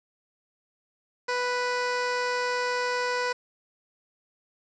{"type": "tone", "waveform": "15% pulse", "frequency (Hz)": 493.9, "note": "B4", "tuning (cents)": 0, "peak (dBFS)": -19, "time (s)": [1.28, 3.33], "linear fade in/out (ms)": 10, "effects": ["resampled to 16000 Hz", "8-bit"]}